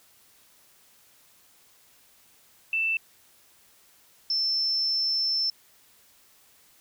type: tone pair in turn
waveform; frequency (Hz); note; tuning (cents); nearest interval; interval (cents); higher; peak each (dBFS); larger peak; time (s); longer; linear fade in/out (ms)
sine; 2659 / 5324; E7 / E8; +14 / +16; octave; 1202; second; -23; neither; 2.73-2.97 / 4.3-5.5; second; 2
effects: white hiss -59 dBFS RMS until 6.8 s